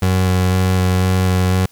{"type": "tone with vibrato", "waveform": "30% pulse", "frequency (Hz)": 92.5, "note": "F#2", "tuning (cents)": 0, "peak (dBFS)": -10, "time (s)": [0.02, 1.66], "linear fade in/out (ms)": 5, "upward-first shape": "square", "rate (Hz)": 2, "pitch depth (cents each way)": 10, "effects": ["white hiss -52 dBFS RMS until 1.71 s"]}